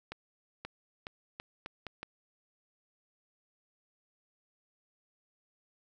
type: accelerating click train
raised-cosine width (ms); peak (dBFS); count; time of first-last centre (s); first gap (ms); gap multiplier
0.3; -24; 7; 0.12-2.03; 530; 0.79
effects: none